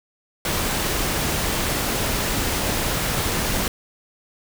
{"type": "noise", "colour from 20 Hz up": "pink", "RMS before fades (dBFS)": -23, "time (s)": [0.45, 3.68], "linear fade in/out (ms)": 2, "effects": []}